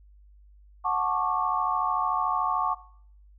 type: chord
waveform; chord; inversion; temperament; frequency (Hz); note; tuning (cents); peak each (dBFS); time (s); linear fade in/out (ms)
sine; D major seventh; first; just; 734.2 / 881 / 1101.2 / 1174.7; F#5 / A5 / C#6 / D6; -14 / +2 / -12 / 0; -30 / -30 / -27 / -30; 0.84-2.75; 20
effects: noise-tail reverb RT60 0.6 s tail -20 dB re dry + added 50 Hz sine -51 dBFS peak until 3.38 s